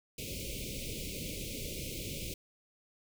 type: band-stop noise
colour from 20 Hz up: pink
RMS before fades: -40 dBFS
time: 0.18-2.34 s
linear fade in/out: 5 ms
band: 590 to 2200 Hz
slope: 96 dB/octave
effects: none